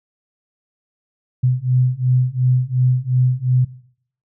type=beating tone pair; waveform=sine; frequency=125.4 / 128.2 Hz; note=B2 / C3; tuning=+27 / -35 cents; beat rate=2.8 Hz; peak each=-17 / -17 dBFS; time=1.43-3.65 s; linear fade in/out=10 ms; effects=noise-tail reverb RT60 0.6 s tail -18 dB re dry